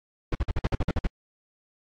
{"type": "noise bursts", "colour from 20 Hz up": "brown", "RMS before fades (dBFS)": -23, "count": 10, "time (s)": [0.32, 1.071], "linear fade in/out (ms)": 5, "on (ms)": 31, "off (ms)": 49, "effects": ["low-pass 4000 Hz 12 dB/octave", "AAC 64 kbps"]}